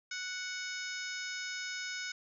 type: harmonic tone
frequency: 740 Hz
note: F#5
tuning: in tune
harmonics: 2 / 3 / 4 / 5 / 6 / 7 / 8 / 9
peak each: -41 / -43 / -51 / -47 / -53 / -44 / -52 / -48 dBFS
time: 0.11-2.12 s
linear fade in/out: 5 ms
effects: none